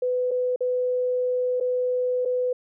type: tone with dropouts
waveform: sine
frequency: 500 Hz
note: B4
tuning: 21 cents sharp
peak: -21 dBFS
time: 0.02-2.53 s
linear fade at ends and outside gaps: 5 ms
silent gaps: 0.31-0.313 / 0.561-0.606 / 1.601-1.608 / 2.251-2.256 s
effects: none